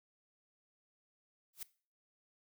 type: noise with exponential growth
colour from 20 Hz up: blue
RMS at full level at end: -38 dBFS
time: 1.53-1.63 s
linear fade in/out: 5 ms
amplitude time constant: 20 ms
effects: noise-tail reverb RT60 0.4 s tail -19 dB re dry